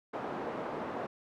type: band-pass noise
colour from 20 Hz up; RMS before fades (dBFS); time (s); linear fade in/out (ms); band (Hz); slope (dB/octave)
pink; -38; 0.13-1.07; 10; 320 to 970; 12
effects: none